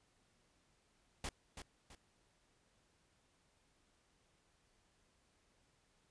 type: noise with echo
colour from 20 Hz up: pink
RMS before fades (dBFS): -42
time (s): 1.24-1.29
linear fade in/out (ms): 2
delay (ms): 330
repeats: 2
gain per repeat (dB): -8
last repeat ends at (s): 1.95
effects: pink hiss -75 dBFS RMS until 6.1 s + resampled to 22050 Hz